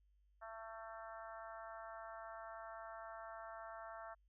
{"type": "harmonic tone", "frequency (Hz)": 223.7, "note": "A3", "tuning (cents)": 29, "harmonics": [3, 4, 5, 6, 7, 8], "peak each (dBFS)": [-52, -56, -56, -55, -60, -62], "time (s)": [0.41, 4.15], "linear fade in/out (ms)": 20, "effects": ["added 50 Hz sine -70 dBFS peak until 4.28 s"]}